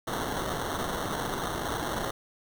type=noise with sample-and-hold; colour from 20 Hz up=white; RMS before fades=-32 dBFS; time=0.07-2.11 s; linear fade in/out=5 ms; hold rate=2450 Hz; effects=none